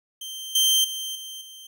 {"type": "tone with level steps", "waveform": "sawtooth", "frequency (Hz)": 3136, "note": "G7", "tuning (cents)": 0, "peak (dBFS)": [-30, -14, -26, -32, -38], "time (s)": [0.21, 1.67], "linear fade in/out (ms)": 5, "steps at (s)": [0.55, 0.84, 1.15, 1.41], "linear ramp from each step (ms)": 5, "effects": []}